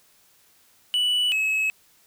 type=tone pair in turn; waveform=triangle; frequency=2960 / 2575 Hz; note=F#7 / E7; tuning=0 / -41 cents; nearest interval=major second; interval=241 cents; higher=first; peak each=-18 / -19 dBFS; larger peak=first; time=0.94-1.32 / 1.32-1.7 s; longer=neither; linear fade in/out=0 ms; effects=white hiss -59 dBFS RMS until 2.06 s